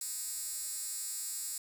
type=tone with high-pass filter; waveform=10% pulse; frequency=311.1 Hz; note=D#4; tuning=in tune; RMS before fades=-39 dBFS; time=0.01-1.58 s; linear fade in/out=2 ms; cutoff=8100 Hz; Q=1.9; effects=none